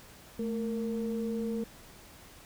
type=tone pair together; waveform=sine; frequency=220 / 462.7 Hz; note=A3 / A#4; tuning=0 / -13 cents; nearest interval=octave + minor second; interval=1287 cents; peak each=-31 / -34 dBFS; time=0.39-1.64 s; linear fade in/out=5 ms; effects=tanh soft clip ceiling -24 dBFS + pink hiss -53 dBFS RMS until 2.45 s